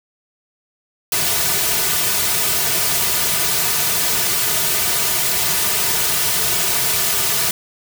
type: noise with comb filter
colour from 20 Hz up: white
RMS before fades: -18 dBFS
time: 1.12-7.51 s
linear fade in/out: 2 ms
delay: 3.7 ms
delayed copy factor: -0.9
effects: none